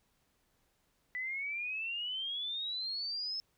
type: exponential sweep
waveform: sine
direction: up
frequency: 1975.5 to 5274 Hz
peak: -35 dBFS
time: 1.15-3.4 s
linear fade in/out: 0 ms
effects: pink hiss -75 dBFS RMS until 3.57 s